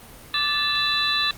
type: tone cluster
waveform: sine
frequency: 1178 / 1747 / 2665 / 3507 / 3968 Hz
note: D6 / A6 / E7 / A7 / B7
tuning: +5 / -13 / +18 / -6 / +7 cents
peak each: -28 / -27 / -29 / -27 / -23 dBFS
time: 0.34-1.31 s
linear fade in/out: 2 ms
effects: pink hiss -44 dBFS RMS until 1.37 s + Opus 32 kbps